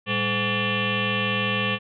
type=tone with frequency modulation; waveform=sine; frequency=1456 Hz; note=F#6; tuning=28 cents flat; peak=-21 dBFS; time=0.06-1.79 s; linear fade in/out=50 ms; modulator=314 Hz; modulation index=5.4; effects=none